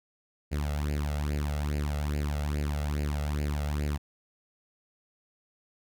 sawtooth tone with flanger, 73.5 Hz, D2, 2 cents sharp, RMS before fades -30 dBFS, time 0.51-3.98 s, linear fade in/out 20 ms, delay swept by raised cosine 0.42 to 1.52 ms, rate 2.4 Hz, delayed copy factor +0.75, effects none

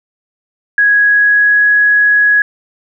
sine tone with pitch glide, 1661.2 to 1672.8 Hz, G#6 to G#6, 0 to +12 cents, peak -6 dBFS, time 0.78-2.42 s, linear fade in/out 2 ms, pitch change +12 cents, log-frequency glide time 0.91-1.69 s, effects none

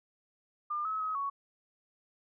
sine tone with pitch steps, 1201 / 1288 / 1272 / 1115 Hz, D6 / E6 / D#6 / C#6, +38 / -41 / +38 / +10 cents, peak -31 dBFS, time 0.7-1.3 s, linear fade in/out 10 ms, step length 150 ms, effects none

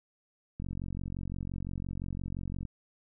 click train, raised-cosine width 5 ms, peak -25 dBFS, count 95, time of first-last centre 0.6-2.652 s, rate 45.8 Hz, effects none

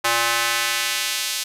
square tone with high-pass filter sweep, 117 Hz, A#2, 7 cents sharp, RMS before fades -22 dBFS, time 0.04-1.44 s, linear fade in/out 10 ms, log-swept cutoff 980 to 3900 Hz, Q 0.87, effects resampled to 32000 Hz

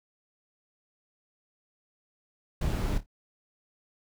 brown noise with echo, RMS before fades -28 dBFS, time 2.61-2.98 s, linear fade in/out 5 ms, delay 27 ms, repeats 3, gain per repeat -12 dB, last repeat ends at 3.061 s, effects none

